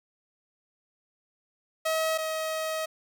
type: tone pair in turn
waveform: sawtooth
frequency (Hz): 639 / 634.2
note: D#5 / D#5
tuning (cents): +46 / +33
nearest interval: unison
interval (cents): 13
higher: first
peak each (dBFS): -21 / -25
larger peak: first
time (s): 1.85-2.18 / 2.18-2.86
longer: second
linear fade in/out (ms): 10
effects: none